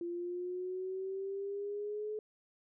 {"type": "exponential sweep", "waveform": "sine", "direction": "up", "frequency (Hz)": [342.9, 429.4], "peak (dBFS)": -36, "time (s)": [0.01, 2.19], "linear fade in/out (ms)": 2, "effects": []}